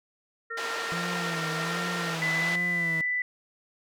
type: harmonic tone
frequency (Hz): 459.6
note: A#4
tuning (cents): -25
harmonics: 1 / 3 / 4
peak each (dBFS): -40 / -35 / -36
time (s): 0.5-2.15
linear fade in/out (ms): 10
type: band-pass noise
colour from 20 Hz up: pink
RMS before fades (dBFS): -35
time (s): 0.57-2.56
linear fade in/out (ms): 5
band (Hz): 630 to 5000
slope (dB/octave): 12
type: tone with vibrato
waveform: 40% pulse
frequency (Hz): 168.6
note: E3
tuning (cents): +39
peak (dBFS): -32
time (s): 0.92-3.01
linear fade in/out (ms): 0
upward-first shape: sine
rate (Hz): 1.3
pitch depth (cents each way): 77
type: tone with pitch glide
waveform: sine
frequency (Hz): 2000 to 1987.3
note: B6 to B6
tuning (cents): +21 to +10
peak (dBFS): -25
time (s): 2.22-3.22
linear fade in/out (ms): 2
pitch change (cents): -11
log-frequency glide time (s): 2.48-2.99
effects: none